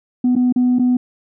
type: tone with dropouts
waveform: sine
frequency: 248.8 Hz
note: B3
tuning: 13 cents sharp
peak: -10 dBFS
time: 0.24-0.97 s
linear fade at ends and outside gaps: 5 ms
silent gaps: 0.354-0.362 / 0.525-0.56 / 0.787-0.794 s
effects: tanh soft clip ceiling -9 dBFS